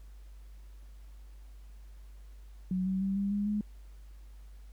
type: tone with pitch steps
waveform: sine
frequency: 185 / 189.54 / 194.2 / 198.97 / 203.9 / 208.9 Hz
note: F#3 / F#3 / G3 / G3 / G#3 / G#3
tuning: 0 / +42 / -16 / +26 / -32 / +10 cents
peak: -28 dBFS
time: 2.71-3.61 s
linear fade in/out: 2 ms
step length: 150 ms
effects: added 50 Hz sine -47 dBFS peak until 4.72 s + pink hiss -67 dBFS RMS until 4.72 s